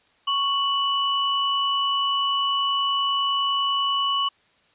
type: tone pair together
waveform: sine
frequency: 1109.8 / 2960 Hz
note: C#6 / F#7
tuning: +2 / 0 cents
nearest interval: octave + perfect fourth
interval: 1698 cents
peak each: -23 dBFS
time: 0.27-4.29 s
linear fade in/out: 10 ms
effects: white hiss -61 dBFS RMS until 4.74 s + resampled to 8000 Hz